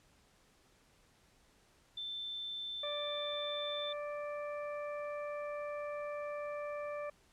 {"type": "tone", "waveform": "sine", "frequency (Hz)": 3544, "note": "A7", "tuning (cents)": 12, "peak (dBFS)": -39, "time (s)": [1.97, 3.93], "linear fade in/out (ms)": 5}
{"type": "harmonic tone", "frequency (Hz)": 587.3, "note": "D5", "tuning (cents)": 0, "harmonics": [1, 2, 3, 4], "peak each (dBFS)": [-39, -46, -53, -52], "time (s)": [2.83, 7.1], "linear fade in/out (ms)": 5}
{"effects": ["pink hiss -68 dBFS RMS until 7.32 s", "low-pass 10000 Hz 12 dB/octave"]}